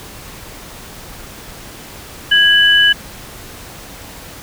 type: tone pair together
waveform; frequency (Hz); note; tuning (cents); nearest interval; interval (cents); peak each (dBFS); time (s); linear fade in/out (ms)
sine; 1653 / 2986; G#6 / F#7; -9 / +15; minor seventh; 1024; -10; 2.31-2.93; 10
effects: pink hiss -34 dBFS RMS until 4.42 s